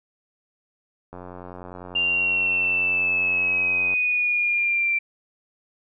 click train, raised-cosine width 1 ms, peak -24 dBFS, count 254, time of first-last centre 1.13-3.938 s, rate 90.1 Hz
sine exponential sweep, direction down, 2794 to 2349 Hz, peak -19 dBFS, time 1.95-4.99 s, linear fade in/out 10 ms
effects none

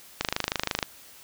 click train, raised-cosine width 0.2 ms, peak -7 dBFS, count 17, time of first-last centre 0.21-0.828 s, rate 25.9 Hz, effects white hiss -50 dBFS RMS until 1.23 s

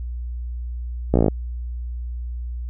slowing click train, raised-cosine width 2 ms, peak -3 dBFS, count 9, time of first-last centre 1.14-1.282 s, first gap 16 ms, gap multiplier 1.03, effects added 60 Hz sine -26 dBFS peak until 2.69 s

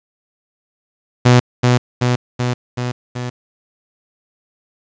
sawtooth tone with echo, 123.47 Hz, B2, in tune, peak -3 dBFS, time 1.25-1.4 s, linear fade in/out 10 ms, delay 380 ms, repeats 5, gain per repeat -3 dB, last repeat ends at 3.3 s, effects resampled to 16000 Hz + 7-bit

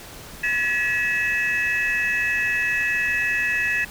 sine tone cluster, 1697 / 1925 / 2595 Hz, G#6 / B6 / E7, +37 / -45 / -28 cents, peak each -23 dBFS, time 0.43-3.85 s, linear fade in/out 10 ms, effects tanh soft clip ceiling -14 dBFS + pink hiss -40 dBFS RMS until 3.9 s

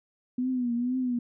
sine tone with vibrato, 246.9 Hz, B3, in tune, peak -25 dBFS, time 0.38-1.19 s, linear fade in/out 5 ms, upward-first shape triangle, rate 2.1 Hz, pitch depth 93 cents each way, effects none

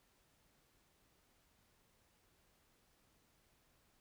silence, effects pink hiss -74 dBFS RMS until 4 s

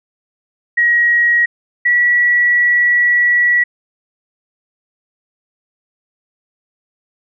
sine tone pair in turn, 1900 / 1938.8 Hz, A#6 / B6, +33 / -32 cents, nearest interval unison, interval 35 cents, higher second, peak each -9 dBFS, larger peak neither, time 0.77-1.46 / 1.85-3.64 s, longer second, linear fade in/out 10 ms, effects none

